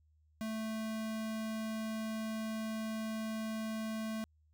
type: tone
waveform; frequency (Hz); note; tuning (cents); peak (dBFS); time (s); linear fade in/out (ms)
square; 220; A3; 0; -37; 0.41-4.24; 0
effects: added 77 Hz sine -66 dBFS peak until 4.53 s